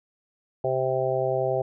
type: harmonic tone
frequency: 130.81 Hz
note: C3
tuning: in tune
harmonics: 1 / 3 / 4 / 5 / 6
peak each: -32 / -28 / -27 / -27 / -32 dBFS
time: 0.64-1.62 s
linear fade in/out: 5 ms
effects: none